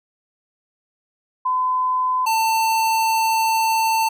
sine / square tone pair in turn, 1016 / 893.5 Hz, B5 / A5, +49 / +26 cents, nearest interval major second, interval 223 cents, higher first, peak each -17 dBFS, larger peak neither, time 1.45-2.26 / 2.26-4.09 s, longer second, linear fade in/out 10 ms, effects none

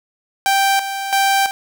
sawtooth tone with tremolo, 784 Hz, G5, in tune, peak -9 dBFS, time 0.46-1.51 s, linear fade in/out 0 ms, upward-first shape square, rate 1.5 Hz, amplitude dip 65%, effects none

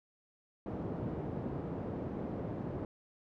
pink band-pass noise, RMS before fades -39 dBFS, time 0.66-2.85 s, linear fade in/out 2 ms, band 110 to 510 Hz, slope 12 dB/octave, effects none

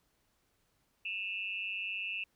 sine tone with amplitude modulation, 2665 Hz, E7, 18 cents sharp, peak -31 dBFS, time 1.05-2.24 s, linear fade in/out 5 ms, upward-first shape sine, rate 196 Hz, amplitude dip 90%, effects pink hiss -75 dBFS RMS until 2.35 s

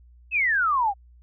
sine exponential sweep, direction down, 2678 to 760 Hz, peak -19 dBFS, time 0.31-0.94 s, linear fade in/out 50 ms, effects added 60 Hz sine -49 dBFS peak until 1.22 s

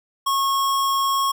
square tone, 1093 Hz, C#6, 25 cents flat, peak -19 dBFS, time 0.26-1.32 s, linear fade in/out 10 ms, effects none

